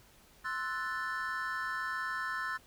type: chord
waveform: triangle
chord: F# half-diminished seventh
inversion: second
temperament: equal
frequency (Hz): 1046.5 / 1318.5 / 1480 / 1760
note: C6 / E6 / F#6 / A6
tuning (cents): 0 / 0 / 0 / 0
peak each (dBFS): -39 / -38 / -38 / -36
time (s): 0.44-2.58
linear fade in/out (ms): 20
effects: pink hiss -61 dBFS RMS until 2.66 s